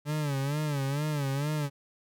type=tone with vibrato; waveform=40% pulse; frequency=144.1 Hz; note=D3; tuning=33 cents flat; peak=-27 dBFS; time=0.05-1.7 s; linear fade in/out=50 ms; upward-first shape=sine; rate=2.2 Hz; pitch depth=110 cents each way; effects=none